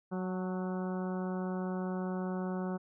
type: harmonic tone with a mistuned harmonic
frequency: 185 Hz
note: F#3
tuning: in tune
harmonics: 1 / 2 / 3 / 4 / 5 / 6 / 7 / 8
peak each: -34 / -40 / -44 / -46 / -48 / -50 / -51 / -52 dBFS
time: 0.11-2.78 s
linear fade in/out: 20 ms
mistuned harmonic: 5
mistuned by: -38 cents
effects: none